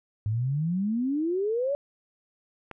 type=exponential sweep; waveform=sine; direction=up; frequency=102.6 to 583 Hz; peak=-24 dBFS; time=0.26-1.75 s; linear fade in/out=0 ms
type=click; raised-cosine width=0.5 ms; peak=-23 dBFS; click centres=2.713 s
effects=none